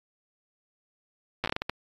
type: slowing click train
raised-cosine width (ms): 0.3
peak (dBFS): -12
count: 9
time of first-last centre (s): 1.44-1.696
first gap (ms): 8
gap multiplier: 1.38
effects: AAC 32 kbps